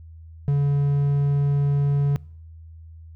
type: tone with hard clipping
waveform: triangle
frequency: 142.2 Hz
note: C#3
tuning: 45 cents sharp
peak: -18 dBFS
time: 0.48-2.16 s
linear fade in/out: 0 ms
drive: 6 dB
effects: noise-tail reverb RT60 0.7 s tail -25 dB re dry + added 81 Hz sine -40 dBFS peak until 3.15 s

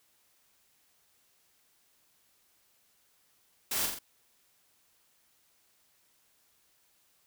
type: noise with echo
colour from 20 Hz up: white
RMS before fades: -32 dBFS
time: 3.71-3.86 s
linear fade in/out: 5 ms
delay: 43 ms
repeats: 3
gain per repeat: -4 dB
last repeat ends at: 3.989 s
effects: white hiss -69 dBFS RMS until 7.26 s

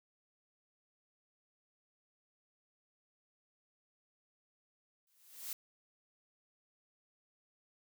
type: noise with exponential growth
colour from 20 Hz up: blue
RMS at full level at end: -39 dBFS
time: 5.07-5.53 s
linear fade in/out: 2 ms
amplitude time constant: 100 ms
effects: none

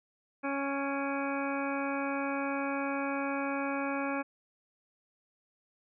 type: harmonic tone with a mistuned harmonic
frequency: 277.2 Hz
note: C#4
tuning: in tune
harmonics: 1 / 2 / 3 / 4 / 5 / 6 / 8 / 9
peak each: -34 / -37 / -39 / -40 / -41 / -42 / -43 / -44 dBFS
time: 0.43-4.23 s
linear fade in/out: 20 ms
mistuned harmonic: 8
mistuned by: +42 cents
effects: none

